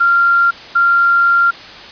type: tone pair in turn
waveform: sine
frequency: 1386 / 1386 Hz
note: F6 / F6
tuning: -14 / -14 cents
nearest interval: unison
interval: 0 cents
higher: neither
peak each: -8 dBFS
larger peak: neither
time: 0-0.51 / 0.75-1.51 s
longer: second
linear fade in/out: 10 ms
effects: white hiss -33 dBFS RMS until 1.91 s + resampled to 11025 Hz